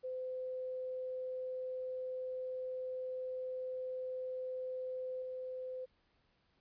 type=tone with level steps; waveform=sine; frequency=512 Hz; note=C5; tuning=38 cents flat; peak=-38 / -40 dBFS; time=0.03-5.86 s; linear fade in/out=20 ms; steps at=5.22 s; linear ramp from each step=2 ms; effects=pink hiss -75 dBFS RMS until 6.6 s + resampled to 11025 Hz